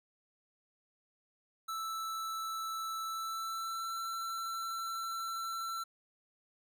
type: tone with pitch glide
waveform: square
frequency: 1318.5 to 1343.9 Hz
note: E6 to E6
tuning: 0 to +33 cents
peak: -37 dBFS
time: 1.68-5.84 s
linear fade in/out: 10 ms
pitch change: +33 cents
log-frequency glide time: 3.05-3.97 s
effects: none